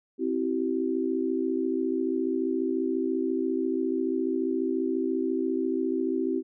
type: tone cluster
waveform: sine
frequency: 262.6 / 328.6 / 383.1 Hz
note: C4 / E4 / G4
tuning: +6 / -5 / -40 cents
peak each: -29 dBFS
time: 0.18-6.43 s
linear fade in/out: 50 ms
effects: none